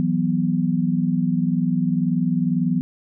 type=chord; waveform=sine; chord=E suspended second; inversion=none; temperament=equal; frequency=164.81 / 185 / 246.9 Hz; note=E3 / F#3 / B3; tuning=0 / 0 / 0 cents; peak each=-22 dBFS; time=0-2.81 s; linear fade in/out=0 ms; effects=none